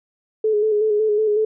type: tone with vibrato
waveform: sine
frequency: 426.2 Hz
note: G#4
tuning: 45 cents sharp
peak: -15 dBFS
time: 0.44-1.45 s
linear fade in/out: 5 ms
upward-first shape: square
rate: 5.4 Hz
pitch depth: 35 cents each way
effects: none